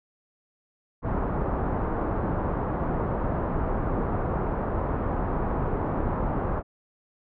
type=low-pass noise; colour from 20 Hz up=pink; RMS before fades=-27 dBFS; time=1.02-6.63 s; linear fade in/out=50 ms; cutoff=1200 Hz; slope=24 dB/octave; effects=none